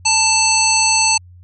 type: harmonic tone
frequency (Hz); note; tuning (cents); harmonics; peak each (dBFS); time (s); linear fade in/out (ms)
884; A5; +8; 1 / 3 / 5 / 7 / 9; -18 / -18 / -18 / -18 / -18; 0.05-1.18; 10
effects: added 89 Hz sine -39 dBFS peak until 1.43 s